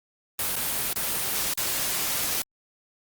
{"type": "noise with dropouts", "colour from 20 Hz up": "white", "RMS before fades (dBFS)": -27, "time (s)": [0.39, 2.42], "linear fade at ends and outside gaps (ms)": 2, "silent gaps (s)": [[0.557, 0.563], [0.931, 0.959], [1.538, 1.575]], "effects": ["Opus 32 kbps"]}